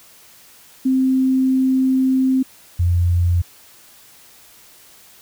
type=tone pair in turn; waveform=sine; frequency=261.6 / 87.3 Hz; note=C4 / F2; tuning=0 / 0 cents; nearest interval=octave + perfect fifth; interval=1900 cents; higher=first; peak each=-13 dBFS; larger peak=neither; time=0.85-2.43 / 2.79-3.42 s; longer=first; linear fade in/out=10 ms; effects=white hiss -47 dBFS RMS until 5.21 s